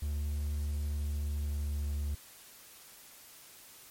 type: tone with pitch glide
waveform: triangle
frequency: 73.42 to 72.58 Hz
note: D2 to D2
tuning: 0 to -20 cents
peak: -29 dBFS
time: 0.02-2.15 s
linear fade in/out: 5 ms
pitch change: -20 cents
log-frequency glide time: 0.78-2.04 s
effects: white hiss -54 dBFS RMS until 3.9 s + MP3 64 kbps